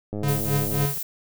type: click train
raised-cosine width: 2 ms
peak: -18 dBFS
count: 76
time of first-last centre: 0.13-0.851 s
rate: 104 Hz
type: tone with tremolo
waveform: square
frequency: 141.8 Hz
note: C#3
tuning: 40 cents sharp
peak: -20 dBFS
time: 0.23-0.98 s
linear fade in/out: 2 ms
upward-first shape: triangle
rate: 3.8 Hz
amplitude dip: 100%
type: noise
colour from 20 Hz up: violet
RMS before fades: -30 dBFS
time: 0.28-1.03 s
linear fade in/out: 5 ms
effects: none